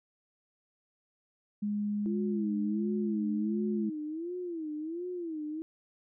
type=tone with pitch glide; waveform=sine; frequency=207.2 to 212.5 Hz; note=G#3 to G#3; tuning=-4 to +40 cents; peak=-29 dBFS; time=1.62-3.9 s; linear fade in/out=10 ms; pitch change=+44 cents; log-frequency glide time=2.24-3.42 s
type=tone with vibrato; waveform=sine; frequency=330.2 Hz; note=E4; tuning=3 cents sharp; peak=-34 dBFS; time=2.06-5.62 s; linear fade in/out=0 ms; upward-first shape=sine; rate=1.4 Hz; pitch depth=160 cents each way
effects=none